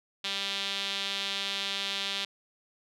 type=tone with band-pass filter; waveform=sawtooth; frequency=197.1 Hz; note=G3; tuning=10 cents sharp; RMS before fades=-33 dBFS; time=0.24-2.25 s; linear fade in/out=5 ms; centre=3500 Hz; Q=3.2; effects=none